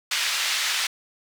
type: band-pass noise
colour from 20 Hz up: white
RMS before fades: -25 dBFS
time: 0.11-0.87 s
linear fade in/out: 5 ms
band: 1500 to 4500 Hz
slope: 12 dB/octave
effects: none